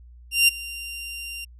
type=tone with ADSR envelope; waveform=sawtooth; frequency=2776 Hz; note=F7; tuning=11 cents flat; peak=-9 dBFS; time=0.31-1.45 s; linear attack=170 ms; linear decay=15 ms; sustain=-20 dB; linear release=10 ms; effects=added 60 Hz sine -44 dBFS peak until 1.59 s + resampled to 32000 Hz